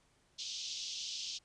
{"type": "band-pass noise", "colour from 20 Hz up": "white", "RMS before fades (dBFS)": -42, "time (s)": [0.38, 1.39], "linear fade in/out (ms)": 20, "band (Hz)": [2900, 6200], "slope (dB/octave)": 48, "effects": ["pink hiss -71 dBFS RMS until 1.44 s", "resampled to 22050 Hz"]}